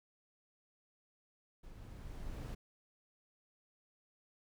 brown noise with level ramp, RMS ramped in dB -53 to -41 dBFS, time 1.63-2.55 s, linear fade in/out 10 ms, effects none

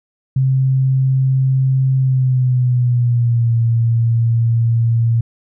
sine tone with pitch glide, 132.2 to 115.75 Hz, C3 to A#2, +18 to -12 cents, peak -11 dBFS, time 0.36-5.21 s, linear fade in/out 5 ms, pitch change -230 cents, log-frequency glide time 1.97-3.56 s, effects none

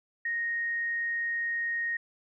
sine tone, 1864.7 Hz, A#6, in tune, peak -28 dBFS, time 0.25-1.97 s, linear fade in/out 5 ms, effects none

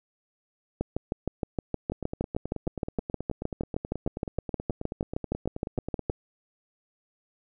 two click trains, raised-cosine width 2 ms, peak -19 / -14 dBFS, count 40 / 35, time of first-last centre 1.92-6.1 / 0.81-6.098 s, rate 9.33 / 6.43 Hz, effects none

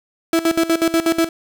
35% pulse tone with tremolo, 329.6 Hz, E4, in tune, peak -11 dBFS, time 0.33-1.29 s, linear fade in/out 2 ms, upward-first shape square, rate 8.2 Hz, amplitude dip 80%, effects none

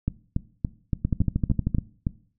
two click trains, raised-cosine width 5 ms, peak -10 / -11 dBFS, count 10 / 8, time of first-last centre 1.05-1.748 / 0.08-2.069 s, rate 12.9 / 3.52 Hz, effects noise-tail reverb RT60 0.5 s tail -19 dB re dry

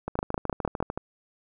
two click trains, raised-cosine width 1 ms, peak -16 / -11 dBFS, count 13 / 5, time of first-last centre 0.08-0.976 / 0.19-0.803 s, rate 13.4 / 6.52 Hz, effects none

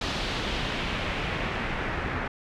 pink noise with low-pass filter sweep, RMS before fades -30 dBFS, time 0.01-2.28 s, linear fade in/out 5 ms, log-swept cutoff 4100 to 1800 Hz, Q 1.6, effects none

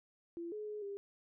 sine tone with pitch steps, 339.7 / 423.8 / 421.3 / 400.7 Hz, F4 / G#4 / G#4 / G4, -48 / +35 / +25 / +38 cents, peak -40 dBFS, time 0.37-0.97 s, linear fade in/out 0 ms, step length 150 ms, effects none

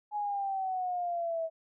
sine exponential sweep, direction down, 842 to 645 Hz, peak -30 dBFS, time 0.11-1.5 s, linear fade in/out 50 ms, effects none

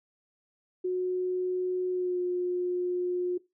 sine tone with pitch glide, 365.7 to 358.4 Hz, F#4 to F4, -20 to +45 cents, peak -26 dBFS, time 0.84-3.38 s, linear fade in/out 10 ms, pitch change -35 cents, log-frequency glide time 1.9-2.2 s, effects noise-tail reverb RT60 0.2 s tail -18 dB re dry

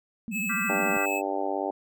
sine tone with vibrato, 207.2 Hz, G#3, 4 cents flat, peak -31 dBFS, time 0.28-0.97 s, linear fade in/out 0 ms, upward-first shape sine, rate 14 Hz, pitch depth 210 cents each way
square tone, 2596 Hz, E7, 27 cents flat, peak -29 dBFS, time 0.31-1.22 s, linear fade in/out 50 ms
sine chord, G dominant seventh, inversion second, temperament equal, 1174.7 / 1396.9 / 1568 / 1975.5 Hz, D6 / F6 / G6 / B6, 0 / 0 / 0 / 0 cents, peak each -34 dBFS, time 0.49-1.06 s, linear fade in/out 10 ms
harmonic tone, 98 Hz, G2, in tune, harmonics 3 / 4 / 5 / 6 / 7 / 8 / 9, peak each -34 / -33 / -37 / -33 / -36 / -32 / -37 dBFS, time 0.69-1.71 s, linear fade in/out 5 ms
effects none

